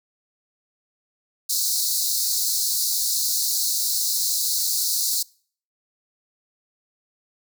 pink high-pass noise, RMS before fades -23 dBFS, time 1.49-5.23 s, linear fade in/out 10 ms, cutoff 4000 Hz, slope 96 dB/octave, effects noise-tail reverb RT60 0.5 s tail -25 dB re dry

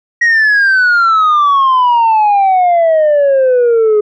sine exponential sweep, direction down, 1907 to 415.3 Hz, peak -4 dBFS, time 0.21-4.01 s, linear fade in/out 10 ms, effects tanh soft clip ceiling -5 dBFS

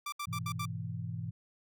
sawtooth tone bursts, 1174.7 Hz, D6, in tune, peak -32 dBFS, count 5, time 0.06-0.655 s, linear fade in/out 5 ms, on 63 ms, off 70 ms
sine chord, E major, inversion first, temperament just, 103.01 / 123.61 / 164.81 Hz, G#2 / B2 / E3, -14 / +2 / 0 cents, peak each -40 dBFS, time 0.27-1.31 s, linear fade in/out 10 ms
effects none

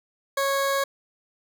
20% pulse tone, 551 Hz, C#5, 11 cents flat, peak -17 dBFS, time 0.37-0.84 s, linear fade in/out 5 ms, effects none

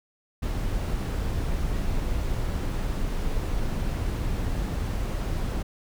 brown noise, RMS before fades -27 dBFS, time 0.42-5.63 s, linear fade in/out 10 ms, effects none

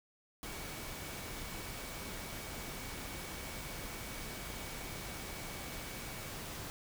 sine tone in noise, 2256 Hz, C#7, 30 cents sharp, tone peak -54 dBFS, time 0.46-6.3 s, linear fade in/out 0 ms, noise pink, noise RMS -44 dBFS, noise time 0.43-6.7 s, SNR -13 dB, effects none

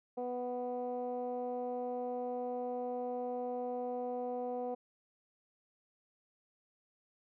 15% pulse tone with low-pass filter, 247.3 Hz, B3, 3 cents sharp, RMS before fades -38 dBFS, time 0.17-4.75 s, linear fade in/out 10 ms, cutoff 620 Hz, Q 6.4, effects none

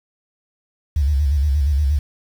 sine tone with vibrato, 71.4 Hz, D2, 48 cents flat, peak -14 dBFS, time 0.96-1.99 s, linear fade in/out 5 ms, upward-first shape square, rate 8.5 Hz, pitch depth 94 cents each way, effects 7-bit

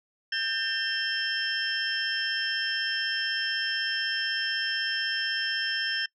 sine tone cluster, 1584 / 1800 / 2704 / 3150 / 5300 Hz, G6 / A6 / E7 / G7 / E8, +18 / +39 / +43 / +8 / +9 cents, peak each -32 / -32 / -39 / -32 / -32 dBFS, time 0.32-6.06 s, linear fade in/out 5 ms, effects noise-tail reverb RT60 0.1 s tail -23 dB re dry + tanh soft clip ceiling -16 dBFS

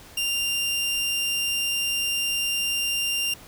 sawtooth tone, 2790 Hz, F7, 2 cents flat, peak -20 dBFS, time 0.17-3.34 s, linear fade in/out 5 ms, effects pink hiss -47 dBFS RMS until 3.47 s

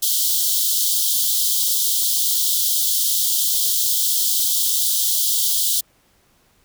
white high-pass noise, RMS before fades -19 dBFS, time 0.02-5.81 s, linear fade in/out 10 ms, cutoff 3100 Hz, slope 96 dB/octave, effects pink hiss -59 dBFS RMS until 6.64 s

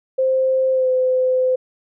sine tone with pitch glide, 523.3 to 512.2 Hz, C5 to C5, 0 to -37 cents, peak -14 dBFS, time 0.18-1.56 s, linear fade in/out 10 ms, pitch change -37 cents, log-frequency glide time 0.72-0.89 s, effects none

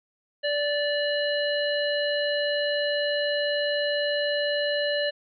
harmonic tone, 583 Hz, D5, 13 cents flat, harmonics 1 / 3 / 5 / 7, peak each -25 / -30 / -32 / -33 dBFS, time 0.43-5.11 s, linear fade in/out 20 ms, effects none

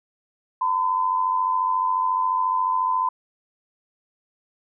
sine tone pair together, 918.8 / 1013 Hz, A#5 / B5, -25 / +44 cents, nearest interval major second, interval 169 cents, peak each -26 / -20 dBFS, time 0.61-3.09 s, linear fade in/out 5 ms, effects none

